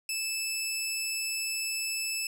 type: tone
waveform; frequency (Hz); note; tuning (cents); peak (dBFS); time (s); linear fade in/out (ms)
15% pulse; 2626; E7; -7; -23; 0.09-2.27; 2
effects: none